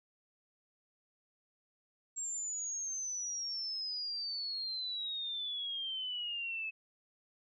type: exponential sweep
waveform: sine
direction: down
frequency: 7540 to 2590 Hz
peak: -36 dBFS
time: 2.16-6.71 s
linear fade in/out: 20 ms
effects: none